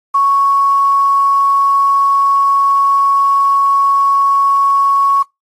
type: tone with quantisation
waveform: sine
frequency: 1108.7 Hz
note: C#6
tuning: in tune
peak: -8 dBFS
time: 0.14-5.23 s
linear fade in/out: 10 ms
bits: 6
effects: noise-tail reverb RT60 0.2 s tail -26 dB re dry + AAC 32 kbps